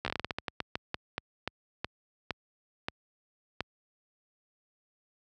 slowing click train, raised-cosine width 0.3 ms, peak -15 dBFS, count 20, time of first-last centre 0.05-3.606 s, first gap 13 ms, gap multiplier 1.25, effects high-pass 60 Hz 12 dB/octave

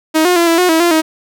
sawtooth tone with pitch steps, 315.6 / 358.7 / 340.5 / 332.4 / 361.5 / 323.1 / 345.3 / 317.1 Hz, D#4 / F4 / F4 / E4 / F#4 / E4 / F4 / D#4, +25 / +46 / -44 / +15 / -40 / -35 / -20 / +33 cents, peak -5 dBFS, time 0.14-1.02 s, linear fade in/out 20 ms, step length 110 ms, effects none

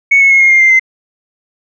sine tone with pitch steps, 2217 / 2192 / 2166 / 2141 / 2117 / 2093 / 2069 Hz, C#7 / C#7 / C#7 / C7 / C7 / C7 / C7, 0 / -20 / -41 / +39 / +20 / 0 / -20 cents, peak -3 dBFS, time 0.11-0.796 s, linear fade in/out 10 ms, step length 98 ms, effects tanh soft clip ceiling 0 dBFS

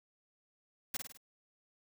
white noise with echo, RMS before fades -36 dBFS, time 0.94-0.97 s, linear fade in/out 5 ms, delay 51 ms, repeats 4, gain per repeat -5 dB, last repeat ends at 1.174 s, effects none

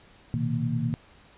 sine tone cluster, 118.2 / 127.9 / 158.4 / 231.5 Hz, A#2 / C3 / D#3 / A#3, +24 / -39 / +31 / -12 cents, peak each -30 dBFS, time 0.34-0.94 s, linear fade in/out 0 ms, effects pink hiss -55 dBFS RMS until 1.37 s + resampled to 8000 Hz

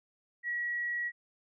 sine tone, 1919 Hz, A#6, 50 cents sharp, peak -31 dBFS, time 0.43-1.12 s, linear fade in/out 50 ms, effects none

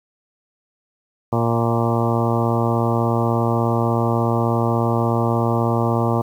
harmonic tone with a mistuned harmonic, 116.54 Hz, A#2, in tune, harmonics 1 / 2 / 3 / 4 / 5 / 6 / 7 / 8 / 9 / 10, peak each -20 / -23 / -25 / -26 / -27 / -28 / -28 / -29 / -30 / -30 dBFS, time 1.32-6.22 s, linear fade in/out 10 ms, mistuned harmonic 6, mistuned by -15 cents, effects 8-bit

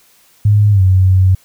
sine tone with pitch glide, 104 to 93.73 Hz, G#2 to F#2, +3 to +23 cents, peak -6 dBFS, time 0.45-1.35 s, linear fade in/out 5 ms, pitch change -180 cents, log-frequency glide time 0.71-0.82 s, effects white hiss -50 dBFS RMS until 1.44 s

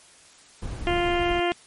brown noise, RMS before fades -32 dBFS, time 0.62-1.4 s, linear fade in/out 5 ms
harmonic tone, 349.2 Hz, F4, in tune, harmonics 1 / 2 / 3 / 4 / 5 / 6 / 7 / 8 / 9, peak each -24 / -26 / -34 / -35 / -35 / -33 / -37 / -34 / -37 dBFS, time 0.87-1.52 s, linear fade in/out 0 ms
effects white hiss -52 dBFS RMS until 1.66 s + MP3 48 kbps

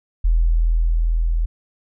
sine tone with level ramp, 41.2 Hz, E1, in tune, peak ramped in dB -12 to -16 dBFS, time 0.24-1.46 s, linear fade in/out 10 ms, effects none

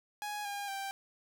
sawtooth tone with pitch steps, 832 / 808.3 / 785.3 Hz, G#5 / G#5 / G5, +3 / -47 / +3 cents, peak -33 dBFS, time 0.22-0.91 s, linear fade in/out 0 ms, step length 230 ms, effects none

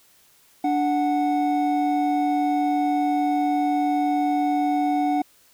triangle tone pair together, 293.1 / 738.6 Hz, D4 / F#5, -3 / -3 cents, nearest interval octave + major third, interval 1600 cents, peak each -20 dBFS, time 0.64-5.22 s, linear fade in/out 5 ms, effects white hiss -57 dBFS RMS until 5.53 s

